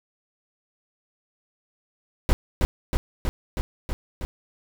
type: noise with echo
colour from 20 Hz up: brown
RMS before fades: -17 dBFS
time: 2.29-2.33 s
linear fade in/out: 0 ms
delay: 320 ms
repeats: 6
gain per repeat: -2 dB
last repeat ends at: 4.25 s
effects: none